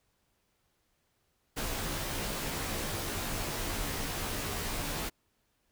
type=noise with comb filter; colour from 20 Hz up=pink; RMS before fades=-35 dBFS; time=1.56-5.1 s; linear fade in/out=20 ms; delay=16 ms; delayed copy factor=-0.95; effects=pink hiss -75 dBFS RMS until 5.71 s